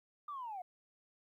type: linear sweep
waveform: sine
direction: down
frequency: 1213 to 700 Hz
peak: -40 dBFS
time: 0.28-0.62 s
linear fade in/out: 5 ms
effects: tanh soft clip ceiling -36 dBFS + 13-bit